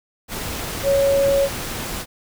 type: tone in noise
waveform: sine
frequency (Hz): 554.4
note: C#5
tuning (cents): 0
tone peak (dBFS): -14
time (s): 0.83-1.49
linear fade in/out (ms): 50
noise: pink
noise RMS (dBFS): -28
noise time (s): 0.28-2.06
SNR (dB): +11
effects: none